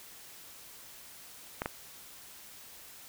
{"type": "clicks", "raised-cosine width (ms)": 0.5, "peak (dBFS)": -17, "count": 2, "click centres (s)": [1.619, 1.659], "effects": ["white hiss -51 dBFS RMS until 3.08 s"]}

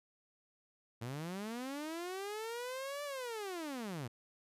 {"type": "linear two-way sweep", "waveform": "sawtooth", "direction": "up then down", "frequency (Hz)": [109.8, 587.3, 109.8], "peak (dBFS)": -36, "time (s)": [1.01, 4.08], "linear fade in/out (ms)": 10, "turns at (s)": 3.04, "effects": ["resampled to 32000 Hz"]}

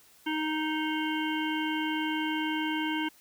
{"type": "harmonic tone", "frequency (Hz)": 311.1, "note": "D#4", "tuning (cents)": 0, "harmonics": [1, 3, 5, 7, 9, 10], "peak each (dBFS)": [-30, -35, -37, -38, -40, -40], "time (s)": [0.26, 3.09], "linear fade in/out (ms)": 10, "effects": ["white hiss -59 dBFS RMS until 3.2 s"]}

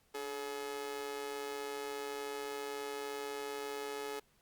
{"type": "tone with amplitude modulation", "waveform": "sawtooth", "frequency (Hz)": 425.7, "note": "G#4", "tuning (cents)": 43, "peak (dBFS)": -32, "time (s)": [0.14, 4.2], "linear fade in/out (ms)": 10, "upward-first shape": "sine", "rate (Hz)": 134, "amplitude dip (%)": 70, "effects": ["pink hiss -71 dBFS RMS until 4.41 s", "Opus 48 kbps"]}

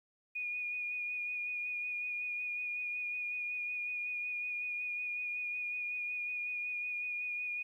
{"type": "tone with vibrato", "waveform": "sine", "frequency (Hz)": 2453, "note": "D#7", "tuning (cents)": -25, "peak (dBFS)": -35, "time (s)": [0.35, 7.63], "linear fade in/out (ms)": 10, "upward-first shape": "sine", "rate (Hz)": 5.4, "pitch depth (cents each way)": 20, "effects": ["12-bit"]}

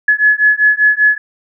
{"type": "beating tone pair", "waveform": "sine", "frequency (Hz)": [1700, 1705.1], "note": ["G#6", "G#6"], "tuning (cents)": [40, 45], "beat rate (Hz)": 5.1, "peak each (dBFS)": -11, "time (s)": [0.08, 1.18], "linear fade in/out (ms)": 5, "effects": []}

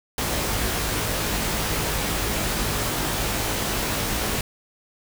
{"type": "noise with comb filter", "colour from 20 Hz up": "pink", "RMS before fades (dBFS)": -25, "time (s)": [0.18, 4.41], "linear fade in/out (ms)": 2, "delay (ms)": 19, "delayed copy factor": 0.6, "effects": []}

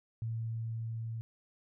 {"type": "tone with level ramp", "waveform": "sine", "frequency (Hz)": 113.5, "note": "A#2", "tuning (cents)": -46, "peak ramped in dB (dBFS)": [-33, -36], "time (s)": [0.22, 1.21], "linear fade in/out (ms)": 0, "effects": []}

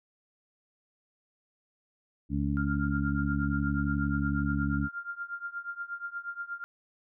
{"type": "harmonic tone", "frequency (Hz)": 70.9, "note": "C#2", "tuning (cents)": 40, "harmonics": [1, 2, 3, 4], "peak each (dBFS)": [-32, -32, -32, -32], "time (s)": [2.29, 4.89], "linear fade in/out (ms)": 50}
{"type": "tone with tremolo", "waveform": "sine", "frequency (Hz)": 1396.9, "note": "F6", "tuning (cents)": 0, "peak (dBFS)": -31, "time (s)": [2.57, 6.64], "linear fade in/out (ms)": 0, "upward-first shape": "triangle", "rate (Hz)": 8.4, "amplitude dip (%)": 95}
{"effects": []}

